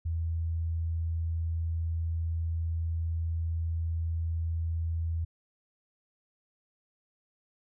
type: tone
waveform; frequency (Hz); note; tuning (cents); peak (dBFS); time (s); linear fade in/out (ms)
sine; 82.41; E2; 0; -28; 0.05-5.25; 10
effects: none